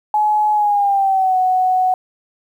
sine tone with pitch glide, 847 to 741.6 Hz, G#5 to F#5, +34 to +4 cents, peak -12 dBFS, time 0.14-1.94 s, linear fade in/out 2 ms, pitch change -230 cents, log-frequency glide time 0.53-1.37 s, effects 8-bit

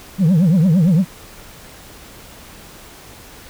sine tone with vibrato, 173.1 Hz, F3, 15 cents flat, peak -7 dBFS, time 0.18-1.05 s, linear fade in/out 50 ms, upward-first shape triangle, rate 8.8 Hz, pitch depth 270 cents each way, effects tanh soft clip ceiling -9 dBFS + pink hiss -40 dBFS RMS until 3.49 s

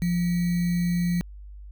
sine tone with sample-and-hold, 174.61 Hz, F3, in tune, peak -21 dBFS, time 0.02-1.21 s, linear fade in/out 0 ms, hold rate 2100 Hz, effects added 50 Hz sine -39 dBFS peak until 1.71 s

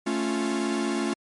45% pulse chord, A augmented, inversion none, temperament equal, 220 / 277.2 / 349.2 Hz, A3 / C#4 / E#4, 0 / 0 / 0 cents, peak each -29 dBFS, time 0.06-1.14 s, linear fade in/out 10 ms, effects MP3 48 kbps

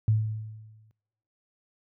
sine tone with exponential decay, 108.8 Hz, A2, 19 cents flat, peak -17 dBFS, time 0.08-0.91 s, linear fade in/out 0 ms, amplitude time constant 180 ms, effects noise-tail reverb RT60 1.0 s tail -22 dB re dry + high-pass 60 Hz 12 dB/octave

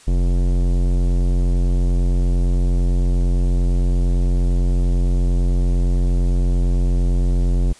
sine tone with tanh clipping, 44.41 Hz, F1, 30 cents sharp, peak -16 dBFS, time 0.07-7.73 s, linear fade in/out 10 ms, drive 18 dB, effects white hiss -47 dBFS RMS until 7.79 s + resampled to 22050 Hz

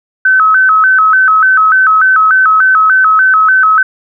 sine tone with vibrato, 1400 Hz, F6, 4 cents sharp, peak -4 dBFS, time 0.25-3.83 s, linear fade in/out 5 ms, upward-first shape square, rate 3.4 Hz, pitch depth 150 cents each way, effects none

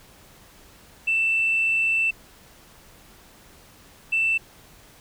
sine tone pair in turn, 2665 / 2665 Hz, E7 / E7, +18 / +18 cents, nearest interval unison, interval 0 cents, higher neither, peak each -18 dBFS, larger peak neither, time 1.07-2.11 / 4.12-4.38 s, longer first, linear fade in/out 10 ms, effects tanh soft clip ceiling -14 dBFS + pink hiss -51 dBFS RMS until 5 s

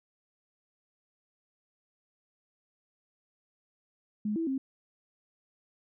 sine tone with pitch steps, 210.9 / 328.6 / 267 Hz, G#3 / E4 / C4, +27 / -5 / +35 cents, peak -28 dBFS, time 4.25-4.58 s, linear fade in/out 5 ms, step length 110 ms, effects none

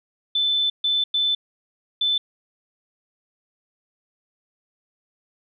sine tone bursts at uneven times, 3520 Hz, A7, in tune, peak -18 dBFS, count 4, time 0.35-0.7 / 0.84-1.04 / 1.14-1.35 / 2.01-2.18 s, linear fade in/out 5 ms, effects none

